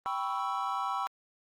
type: chord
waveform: triangle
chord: C# half-diminished seventh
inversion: second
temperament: equal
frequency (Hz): 784 / 987.8 / 1108.7 / 1318.5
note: G5 / B5 / C#6 / E6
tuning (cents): 0 / 0 / 0 / 0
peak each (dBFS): -34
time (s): 0.06-1.07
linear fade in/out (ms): 0
effects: Opus 32 kbps